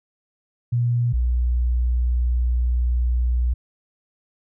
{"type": "tone pair in turn", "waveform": "sine", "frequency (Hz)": [120.2, 60.73], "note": ["B2", "B1"], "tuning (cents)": [-46, -28], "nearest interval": "octave", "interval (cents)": 1182, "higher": "first", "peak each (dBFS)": -17, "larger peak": "neither", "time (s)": [[0.72, 1.13], [1.13, 3.54]], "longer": "second", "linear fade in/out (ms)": 10, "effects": []}